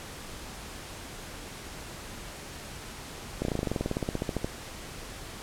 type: slowing click train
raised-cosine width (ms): 2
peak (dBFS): -15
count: 21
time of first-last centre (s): 3.42-4.445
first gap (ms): 31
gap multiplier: 1.05
effects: pink hiss -42 dBFS RMS until 5.42 s + low-pass 11000 Hz 12 dB/octave